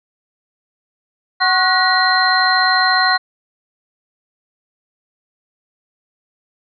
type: tone cluster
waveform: sine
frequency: 749 / 1097 / 1463 / 1906 / 4134 Hz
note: F#5 / C#6 / F#6 / A#6 / C8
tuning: +21 / -18 / -20 / +38 / -22 cents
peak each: -18 dBFS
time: 1.4-3.18 s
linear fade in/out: 20 ms
effects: none